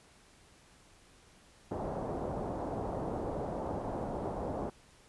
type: low-pass noise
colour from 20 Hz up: white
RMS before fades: -37 dBFS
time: 1.71-4.7 s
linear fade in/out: 5 ms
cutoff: 780 Hz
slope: 24 dB/octave
effects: pink hiss -61 dBFS RMS until 5.08 s + resampled to 24000 Hz